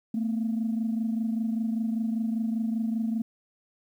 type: tone pair together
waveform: sine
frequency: 222.5 / 247.6 Hz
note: A3 / B3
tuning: +20 / +5 cents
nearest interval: major second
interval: 185 cents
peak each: -25 / -32 dBFS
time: 0.14-3.22 s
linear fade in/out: 5 ms
effects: tanh soft clip ceiling -20 dBFS + 10-bit